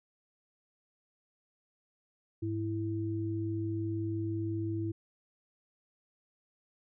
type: tone pair together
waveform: sine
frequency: 103.83 / 329.6 Hz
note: G#2 / E4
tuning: 0 / 0 cents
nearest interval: octave + minor sixth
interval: 2000 cents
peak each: -34 / -34 dBFS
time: 2.42-4.92 s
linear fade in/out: 10 ms
effects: none